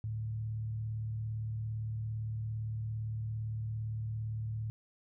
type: tone with frequency modulation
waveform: sine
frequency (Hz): 110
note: A2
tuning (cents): 0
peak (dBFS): -34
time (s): 0.04-4.7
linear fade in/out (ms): 0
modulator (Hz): 37.6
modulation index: 0.35
effects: none